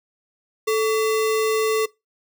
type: tone with sample-and-hold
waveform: sine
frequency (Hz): 437.7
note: A4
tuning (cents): -9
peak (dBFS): -17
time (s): 0.67-1.86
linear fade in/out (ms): 10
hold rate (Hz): 1575
effects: noise-tail reverb RT60 0.2 s tail -20 dB re dry